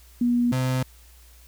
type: tone pair in turn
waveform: sine / 35% pulse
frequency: 241.4 / 128.99 Hz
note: B3 / C3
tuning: -39 / -24 cents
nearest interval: major seventh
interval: 1085 cents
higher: first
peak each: -18 / -20 dBFS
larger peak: first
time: 0.21-0.52 / 0.52-0.83 s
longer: neither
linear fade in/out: 5 ms
effects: added 60 Hz sine -49 dBFS peak until 1.47 s + white hiss -55 dBFS RMS until 1.47 s